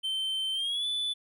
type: tone with pitch glide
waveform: triangle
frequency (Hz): 3100 to 3480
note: G7 to A7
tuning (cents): -20 to -20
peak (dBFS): -27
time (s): 0.03-1.14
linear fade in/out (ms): 20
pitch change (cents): +200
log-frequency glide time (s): 0.53-0.86
effects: none